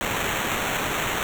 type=noise with sample-and-hold; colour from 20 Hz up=white; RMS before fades=-26 dBFS; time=0.01-1.23 s; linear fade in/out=0 ms; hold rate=4900 Hz; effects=none